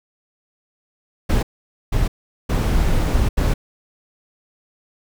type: noise bursts at uneven times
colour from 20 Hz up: brown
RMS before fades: -17 dBFS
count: 4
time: 1.29-1.43 / 1.92-2.08 / 2.49-3.29 / 3.37-3.54 s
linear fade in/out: 10 ms
effects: none